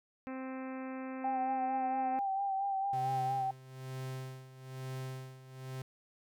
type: harmonic tone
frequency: 261.6 Hz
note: C4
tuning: in tune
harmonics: 1 / 2 / 3 / 4 / 5 / 6 / 7 / 8 / 9 / 10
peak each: -40 / -46 / -50 / -52 / -54 / -56 / -57 / -58 / -59 / -60 dBFS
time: 0.27-2.19 s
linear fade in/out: 0 ms
type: tone with vibrato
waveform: sine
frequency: 784 Hz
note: G5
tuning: in tune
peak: -31 dBFS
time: 1.24-3.51 s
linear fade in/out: 5 ms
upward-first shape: sine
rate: 4.4 Hz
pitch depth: 33 cents each way
type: tone with tremolo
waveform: 45% pulse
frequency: 130.81 Hz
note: C3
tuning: in tune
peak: -38 dBFS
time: 2.93-5.82 s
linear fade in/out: 2 ms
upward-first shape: sine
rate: 1.1 Hz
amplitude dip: 80%
effects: none